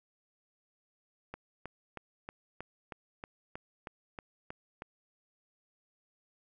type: click train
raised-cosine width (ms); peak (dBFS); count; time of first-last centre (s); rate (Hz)
0.5; -26; 12; 1.34-4.821; 3.16
effects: none